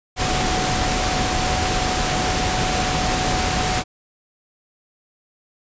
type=tone in noise; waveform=sine; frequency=740 Hz; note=F#5; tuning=in tune; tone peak=-25 dBFS; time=0.16-3.84 s; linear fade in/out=50 ms; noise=pink; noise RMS=-21 dBFS; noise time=0.16-3.84 s; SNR=-7 dB; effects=resampled to 16000 Hz